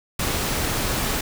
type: noise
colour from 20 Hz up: pink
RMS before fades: -24 dBFS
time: 0.19-1.21 s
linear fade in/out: 5 ms
effects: none